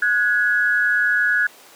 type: tone pair together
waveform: sine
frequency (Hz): 1463.2 / 1674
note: F#6 / G#6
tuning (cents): -20 / +13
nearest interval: major second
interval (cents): 233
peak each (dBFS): -18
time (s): 0.02-1.47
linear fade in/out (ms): 5
effects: pink hiss -45 dBFS RMS until 1.75 s + high-pass 400 Hz 12 dB/octave